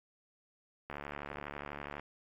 click train, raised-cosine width 0.5 ms, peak -26 dBFS, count 80, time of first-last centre 0.9-1.996 s, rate 72.1 Hz, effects AAC 64 kbps

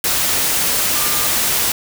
sine tone in noise, 1200 Hz, D6, 37 cents sharp, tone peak -28 dBFS, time 0.95-1.27 s, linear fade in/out 2 ms, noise white, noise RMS -17 dBFS, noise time 0.04-1.72 s, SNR -14 dB, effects none

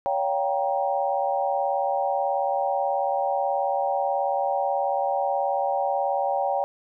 sine chord, G half-diminished seventh, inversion second, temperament just, 564.5 / 705.6 / 784 / 940.8 Hz, Db5 / F5 / G5 / Bb5, +31 / +18 / 0 / +16 cents, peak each -26 / -30 / -25 / -31 dBFS, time 0.06-6.64 s, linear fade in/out 0 ms, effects none

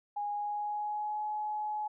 sine tone with pitch glide, 824 to 846.7 Hz, G#5 to G#5, -14 to +33 cents, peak -32 dBFS, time 0.16-1.88 s, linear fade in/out 10 ms, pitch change +47 cents, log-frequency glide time 0.29-1.23 s, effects none

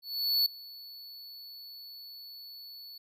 square tone with ADSR envelope, 4435 Hz, C#8, in tune, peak -23 dBFS, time 0.02-2.98 s, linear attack 440 ms, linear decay 3 ms, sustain -22 dB, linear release 5 ms, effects none

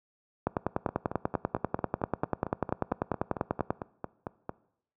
two click trains, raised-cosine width 1 ms, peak -12 / -19 dBFS, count 34 / 17, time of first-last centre 0.47-3.705 / 0.89-4.494 s, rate 10.2 / 4.44 Hz, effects noise-tail reverb RT60 0.7 s tail -21 dB re dry + high-pass 80 Hz 12 dB/octave

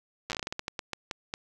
slowing click train, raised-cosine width 0.2 ms, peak -15 dBFS, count 16, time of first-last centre 0.3-1.339 s, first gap 8 ms, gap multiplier 1.27, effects none

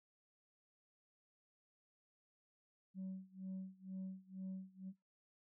sine tone with tremolo, 188.9 Hz, F#3, 36 cents sharp, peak -40 dBFS, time 2.94-4.93 s, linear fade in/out 50 ms, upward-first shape sine, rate 2.1 Hz, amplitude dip 95%, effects noise-tail reverb RT60 0.2 s tail -20 dB re dry + tanh soft clip ceiling -41 dBFS

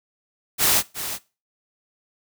white noise with echo, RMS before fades -18 dBFS, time 0.58-0.83 s, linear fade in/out 50 ms, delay 360 ms, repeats 1, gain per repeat -11 dB, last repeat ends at 1.19 s, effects noise-tail reverb RT60 0.3 s tail -20 dB re dry

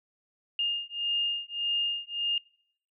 sine beating tone pair, 2825 / 2826.7 Hz, F7 / F7, +19 / +20 cents, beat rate 1.7 Hz, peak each -31 / -31 dBFS, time 0.59-2.38 s, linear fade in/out 2 ms, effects noise-tail reverb RT60 0.7 s tail -25 dB re dry

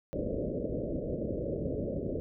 white low-pass noise, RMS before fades -34 dBFS, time 0.13-2.2 s, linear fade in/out 0 ms, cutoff 600 Hz, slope 96 dB/octave, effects none

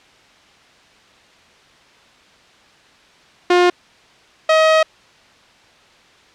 sawtooth tone pair in turn, 355.7 / 633.8 Hz, F4 / D#5, +32 / +32 cents, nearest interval minor seventh, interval 1000 cents, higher second, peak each -6 dBFS, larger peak neither, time 3.5-3.7 / 4.49-4.83 s, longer second, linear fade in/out 5 ms, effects white hiss -49 dBFS RMS until 6.34 s + low-pass 4000 Hz 12 dB/octave

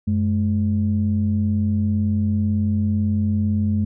sine tone pair together, 94.1 / 212.1 Hz, F#2 / G#3, +30 / +37 cents, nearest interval octave + major second, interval 1407 cents, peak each -19 dBFS, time 0.07-3.85 s, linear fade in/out 10 ms, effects tanh soft clip ceiling -10 dBFS

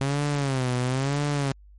sawtooth tone with vibrato, 134.7 Hz, C#3, 49 cents flat, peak -19 dBFS, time 0.01-1.52 s, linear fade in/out 0 ms, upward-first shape sine, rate 1 Hz, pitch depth 140 cents each way, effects added 50 Hz sine -47 dBFS peak until 1.78 s + MP3 48 kbps

